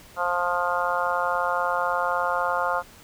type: harmonic tone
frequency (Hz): 176.3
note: F3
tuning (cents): +17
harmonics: 3 / 4 / 5 / 6 / 7 / 8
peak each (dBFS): -29 / -29 / -29 / -29 / -29 / -29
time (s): 0.16-2.83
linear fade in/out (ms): 50
effects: pink hiss -49 dBFS RMS until 3.03 s